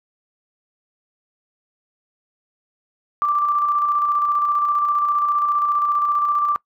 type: tone with tremolo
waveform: sine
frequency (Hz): 1174.7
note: D6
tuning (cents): 0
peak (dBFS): -15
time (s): 3.22-6.56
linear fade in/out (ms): 0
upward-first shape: square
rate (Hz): 15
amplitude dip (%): 30
effects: noise-tail reverb RT60 0.1 s tail -22 dB re dry